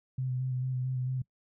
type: tone with vibrato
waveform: sine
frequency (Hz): 128.3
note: C3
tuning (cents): -34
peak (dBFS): -29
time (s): 0.18-1.22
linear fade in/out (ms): 5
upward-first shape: square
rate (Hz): 4.5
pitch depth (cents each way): 20
effects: noise-tail reverb RT60 0.1 s tail -23 dB re dry